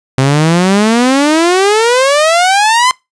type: exponential sweep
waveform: sawtooth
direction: up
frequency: 129.5 to 1040 Hz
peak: -3 dBFS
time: 0.18-2.91 s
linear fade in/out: 0 ms
effects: noise-tail reverb RT60 0.2 s tail -23 dB re dry + resampled to 22050 Hz